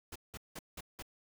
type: noise bursts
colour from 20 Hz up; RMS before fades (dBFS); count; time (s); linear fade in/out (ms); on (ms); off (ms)
pink; -45; 5; 0.12-1.025; 5; 37; 180
effects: none